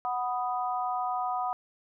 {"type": "chord", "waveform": "sine", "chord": "B major", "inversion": "second", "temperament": "equal", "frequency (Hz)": [740, 987.8, 1244.5], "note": ["F#5", "B5", "D#6"], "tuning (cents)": [0, 0, 0], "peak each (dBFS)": [-30, -34, -34], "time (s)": [0.05, 1.53], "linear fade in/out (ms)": 0, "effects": []}